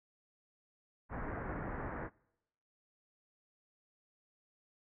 pink low-pass noise, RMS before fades -41 dBFS, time 1.09-2.1 s, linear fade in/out 50 ms, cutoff 1900 Hz, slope 48 dB/octave, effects noise-tail reverb RT60 0.9 s tail -26 dB re dry

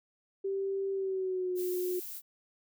sine tone with pitch glide, 390.3 to 362.1 Hz, G4 to F#4, -8 to -37 cents, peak -30 dBFS, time 0.44-2 s, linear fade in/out 10 ms, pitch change -129 cents, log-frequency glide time 0.92-1.55 s
violet noise, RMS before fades -42 dBFS, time 1.55-2.22 s, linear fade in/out 50 ms
effects none

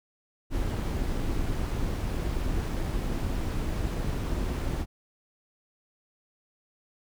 brown noise with amplitude modulation, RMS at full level -27 dBFS, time 0.5-4.86 s, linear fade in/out 50 ms, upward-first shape sine, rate 298 Hz, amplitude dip 45%, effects none

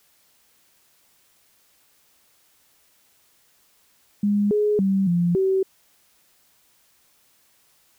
sine tone with pitch steps, 204.9 / 418.9 / 193.8 / 173.4 / 382.2 Hz, G#3 / G#4 / G3 / F3 / G4, -23 / +15 / -20 / -12 / -44 cents, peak -17 dBFS, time 4.23-5.63 s, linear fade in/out 5 ms, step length 280 ms, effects white hiss -61 dBFS RMS until 7.98 s

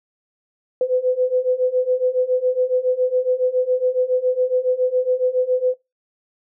sine beating tone pair, 502 / 509.2 Hz, B4 / C5, +28 / -47 cents, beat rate 7.2 Hz, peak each -20 / -19 dBFS, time 0.81-5.74 s, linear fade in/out 2 ms, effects noise-tail reverb RT60 0.2 s tail -17 dB re dry

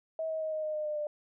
sine tone with pitch steps, 642 / 635.4 / 628.8 / 622.3 / 615.8 / 609.5 / 603.2 / 596.9 Hz, E5 / D#5 / D#5 / D#5 / D#5 / D#5 / D5 / D5, -46 / +36 / +18 / 0 / -18 / -36 / +46 / +28 cents, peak -31 dBFS, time 0.19-1.07 s, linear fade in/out 2 ms, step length 110 ms, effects none

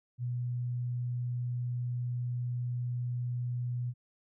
sine tone, 122.5 Hz, B2, 14 cents flat, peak -31 dBFS, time 0.18-3.94 s, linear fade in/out 50 ms, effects none

